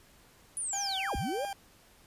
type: linear two-way sweep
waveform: sine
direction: down then up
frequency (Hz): 9980 to 34.02 to 614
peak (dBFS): -32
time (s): 0.57-1.45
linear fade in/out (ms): 0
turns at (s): 1.16
type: tone with vibrato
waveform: 40% pulse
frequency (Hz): 784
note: G5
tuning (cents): 0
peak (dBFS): -34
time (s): 0.73-1.53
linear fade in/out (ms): 2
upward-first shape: triangle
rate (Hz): 3.1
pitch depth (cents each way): 49
effects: pink hiss -60 dBFS RMS until 2.06 s + resampled to 32000 Hz